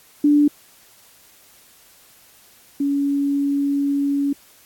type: tone pair in turn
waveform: sine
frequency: 292.9 / 281.8 Hz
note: D4 / C#4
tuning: -5 / +29 cents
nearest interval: minor second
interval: 66 cents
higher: first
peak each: -11 / -17 dBFS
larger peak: first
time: 0.24-0.48 / 2.8-4.33 s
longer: second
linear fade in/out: 5 ms
effects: white hiss -51 dBFS RMS until 4.65 s + AAC 64 kbps